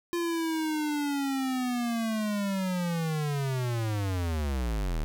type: linear sweep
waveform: square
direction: down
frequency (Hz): 346.9 to 35.5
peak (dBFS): -28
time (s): 0.13-5.04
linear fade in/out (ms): 0
effects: none